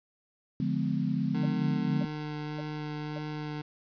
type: chord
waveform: sine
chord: D diminished seventh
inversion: none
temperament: just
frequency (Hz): 146.83 / 176.2 / 211.4 / 253.7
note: D3 / F3 / Ab3 / Cb4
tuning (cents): 0 / +16 / +31 / +47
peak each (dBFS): -32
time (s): 0.6-2.05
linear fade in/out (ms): 2
type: tone with vibrato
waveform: 25% pulse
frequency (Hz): 151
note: D3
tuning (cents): +48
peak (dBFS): -30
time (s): 1.34-3.62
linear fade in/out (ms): 10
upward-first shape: sine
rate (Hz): 1.7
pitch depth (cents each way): 9
type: tone bursts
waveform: sine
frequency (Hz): 586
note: D5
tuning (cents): -4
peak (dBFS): -38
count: 4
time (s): 1.43-3.184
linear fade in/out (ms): 5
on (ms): 26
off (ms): 550
effects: resampled to 11025 Hz + 9-bit